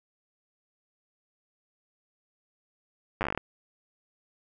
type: slowing click train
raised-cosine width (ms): 0.5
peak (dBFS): -14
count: 11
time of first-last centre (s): 3.21-3.376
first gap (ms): 9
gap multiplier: 1.13
effects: none